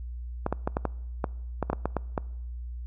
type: clicks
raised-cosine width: 1 ms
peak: -12 dBFS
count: 12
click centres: 0.464 / 0.526 / 0.675 / 0.769 / 0.853 / 1.242 / 1.627 / 1.7 / 1.731 / 1.856 / 1.967 / 2.178 s
effects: noise-tail reverb RT60 0.9 s tail -24 dB re dry + added 60 Hz sine -34 dBFS peak until 2.86 s